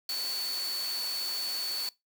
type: tone in noise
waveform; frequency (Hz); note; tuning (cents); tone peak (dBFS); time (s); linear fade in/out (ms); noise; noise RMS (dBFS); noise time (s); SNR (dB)
sine; 4454; C#8; +7; -31; 0.09-1.89; 2; white; -39; 0.09-1.89; +5
effects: noise-tail reverb RT60 0.2 s tail -22 dB re dry + high-pass 300 Hz 12 dB/octave